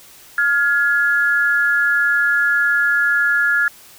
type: tone pair together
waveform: sine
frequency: 1412 / 1690.3 Hz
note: F6 / G#6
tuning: +19 / +30 cents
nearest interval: minor third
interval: 311 cents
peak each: -16 dBFS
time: 0.38-3.68 s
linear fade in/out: 2 ms
effects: white hiss -44 dBFS RMS until 3.98 s